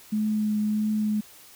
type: tone with vibrato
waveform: sine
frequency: 212.8 Hz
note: G#3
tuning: 42 cents sharp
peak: -22 dBFS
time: 0.12-1.21 s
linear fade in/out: 10 ms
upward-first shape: triangle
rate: 1.6 Hz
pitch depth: 15 cents each way
effects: white hiss -50 dBFS RMS until 1.55 s